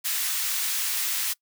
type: high-pass noise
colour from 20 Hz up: white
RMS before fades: -27 dBFS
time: 0.04-1.34 s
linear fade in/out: 20 ms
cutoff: 1500 Hz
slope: 12 dB/octave
effects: noise-tail reverb RT60 0.1 s tail -23 dB re dry